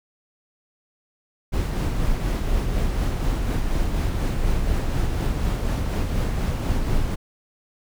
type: noise with tremolo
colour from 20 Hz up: brown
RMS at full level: -21 dBFS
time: 1.52-7.16 s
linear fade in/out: 20 ms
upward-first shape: sine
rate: 4.1 Hz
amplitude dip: 30%
effects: none